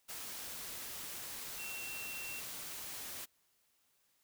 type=tone in noise; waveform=sine; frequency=2717 Hz; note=F7; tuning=48 cents flat; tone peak=-44 dBFS; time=1.58-2.41 s; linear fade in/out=20 ms; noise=white; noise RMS=-45 dBFS; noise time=0.08-3.26 s; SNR=-2 dB; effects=white hiss -75 dBFS RMS until 4.23 s